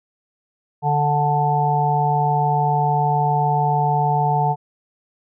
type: harmonic tone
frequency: 146.83 Hz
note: D3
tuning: in tune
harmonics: 1 / 3 / 5 / 6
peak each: -20 / -28 / -20 / -20 dBFS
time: 0.82-4.56 s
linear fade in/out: 50 ms
effects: none